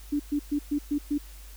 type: tone bursts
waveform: sine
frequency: 291.5 Hz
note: D4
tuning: 13 cents flat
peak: -23 dBFS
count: 6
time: 0.12-1.182 s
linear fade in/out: 10 ms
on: 77 ms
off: 120 ms
effects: added 50 Hz sine -43 dBFS peak until 1.56 s + white hiss -52 dBFS RMS until 1.56 s